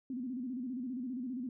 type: tone with vibrato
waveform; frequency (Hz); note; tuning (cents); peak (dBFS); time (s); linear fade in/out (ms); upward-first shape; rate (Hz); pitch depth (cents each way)
sine; 251.3; B3; +30; -36; 0.1-1.49; 2; square; 15; 93
effects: none